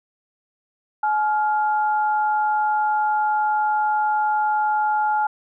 sine tone pair together, 849.6 / 1400 Hz, G#5 / F6, +39 / +4 cents, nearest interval major sixth, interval 865 cents, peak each -18 / -26 dBFS, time 1.03-5.27 s, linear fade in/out 5 ms, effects none

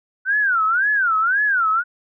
sine tone with vibrato, 1480 Hz, F#6, in tune, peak -15 dBFS, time 0.25-1.84 s, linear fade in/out 50 ms, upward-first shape sine, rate 1.9 Hz, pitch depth 250 cents each way, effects none

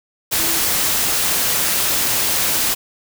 sine tone in noise, 329.6 Hz, E4, in tune, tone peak -29 dBFS, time 0.38-0.6 s, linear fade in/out 20 ms, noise white, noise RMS -18 dBFS, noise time 0.31-2.75 s, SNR -14 dB, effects none

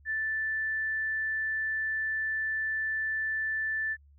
sine tone, 1760 Hz, A6, in tune, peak -28 dBFS, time 0.05-3.97 s, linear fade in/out 50 ms, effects added 71 Hz sine -55 dBFS peak until 4.18 s

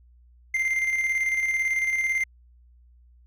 triangle tone with tremolo, 2093 Hz, C7, in tune, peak -19 dBFS, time 0.54-2.24 s, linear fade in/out 5 ms, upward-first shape square, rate 18 Hz, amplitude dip 40%, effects added 60 Hz sine -52 dBFS peak until 3.26 s

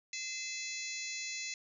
harmonic tone with a mistuned harmonic, 684 Hz, F5, 36 cents flat, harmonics 3 / 4 / 5 / 6 / 7 / 8 / 9 / 10, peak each -45 / -44 / -53 / -45 / -51 / -50 / -44 / -46 dBFS, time 0.13-1.54 s, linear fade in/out 2 ms, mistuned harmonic 4, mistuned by -83 cents, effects none

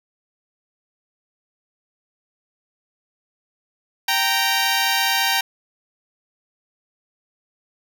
10% pulse tone pair together, 779.9 / 929 Hz, G5 / A#5, -9 / -6 cents, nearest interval minor third, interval 303 cents, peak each -12 dBFS, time 4.08-5.41 s, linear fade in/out 5 ms, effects none

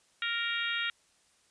harmonic tone, 466.2 Hz, A#4, in tune, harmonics 3 / 4 / 5 / 6 / 7 / 8, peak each -35 / -36 / -37 / -38 / -38 / -39 dBFS, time 0.22-0.9 s, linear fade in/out 2 ms, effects white hiss -67 dBFS RMS until 1.5 s + resampled to 22050 Hz

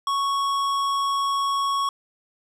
sine tone with tanh clipping, 1108.7 Hz, C#6, in tune, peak -23 dBFS, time 0.07-1.89 s, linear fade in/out 2 ms, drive 15 dB, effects none

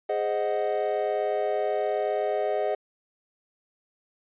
triangle chord, Ab dominant seventh, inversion none, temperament equal, 415.3 / 523.3 / 622.3 / 740 Hz, Ab4 / C5 / Eb5 / Gb5, 0 / 0 / 0 / 0 cents, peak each -27 / -30 / -26 / -29 dBFS, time 0.09-2.75 s, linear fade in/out 5 ms, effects resampled to 8000 Hz

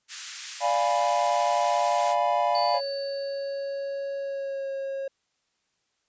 white high-pass noise, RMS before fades -35 dBFS, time 0.08-2.16 s, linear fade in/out 50 ms, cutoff 1400 Hz, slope 24 dB/octave
triangle chord, D diminished seventh, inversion none, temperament equal, 587.3 / 698.5 / 830.6 / 987.8 Hz, D5 / F5 / Ab5 / Cb6, 0 / 0 / 0 / 0 cents, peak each -26 / -23 / -26 / -26 dBFS, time 0.6-2.81 s, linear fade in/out 50 ms
sine tone with exponential decay, 4532 Hz, C#8, 37 cents sharp, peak -29 dBFS, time 2.55-4.85 s, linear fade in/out 1 ms, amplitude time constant 500 ms
triangle tone with pitch glide, 554.4 to 543.9 Hz, C#5 to C#5, 0 to -33 cents, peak -27 dBFS, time 2.74-5.08 s, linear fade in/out 5 ms, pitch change -33 cents, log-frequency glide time 4.17-4.71 s
effects white hiss -74 dBFS RMS until 6.08 s + resampled to 16000 Hz

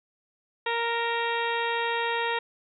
harmonic tone with a mistuned harmonic, 466.2 Hz, A#4, in tune, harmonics 1 / 2 / 3 / 4 / 5 / 6 / 7 / 8, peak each -31 / -29 / -36 / -32 / -38 / -37 / -39 / -38 dBFS, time 0.66-2.39 s, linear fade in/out 5 ms, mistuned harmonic 6, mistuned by -33 cents, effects none

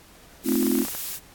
blue noise, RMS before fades -31 dBFS, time 0.43-1.2 s, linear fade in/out 50 ms
sine chord, F dominant seventh, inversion first, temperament equal, 220 / 261.6 / 311.1 / 349.2 Hz, A3 / C4 / Eb4 / F4, 0 / 0 / 0 / 0 cents, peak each -25 / -23 / -28 / -26 dBFS, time 0.44-0.86 s, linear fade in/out 50 ms
clicks, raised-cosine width 0.5 ms, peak -21 dBFS, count 12, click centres 0.488 / 0.521 / 0.555 / 0.629 / 0.667 / 0.716 / 0.753 / 0.788 / 0.818 / 0.851 / 0.884 / 0.95 s
effects pink hiss -51 dBFS RMS until 1.34 s + AAC 64 kbps

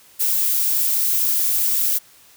violet noise, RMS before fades -19 dBFS, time 0.19-1.99 s, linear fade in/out 20 ms, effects white hiss -50 dBFS RMS until 2.36 s

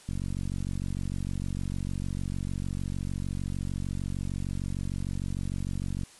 click train, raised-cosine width 5 ms, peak -21 dBFS, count 278, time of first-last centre 0.09-6.034 s, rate 46.6 Hz, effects white hiss -53 dBFS RMS until 6.19 s + resampled to 24000 Hz

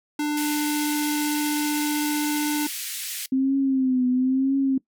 square tone, 297.4 Hz, D4, 22 cents sharp, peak -23 dBFS, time 0.19-2.67 s, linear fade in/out 5 ms
white band-pass noise, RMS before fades -32 dBFS, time 0.37-3.26 s, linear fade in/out 2 ms, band 1900 to 15000 Hz, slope 24 dB/octave
sine tone with vibrato, 261.6 Hz, C4, in tune, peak -18 dBFS, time 3.32-4.78 s, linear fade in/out 5 ms, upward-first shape triangle, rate 1 Hz, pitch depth 83 cents each way
effects noise-tail reverb RT60 0.1 s tail -20 dB re dry

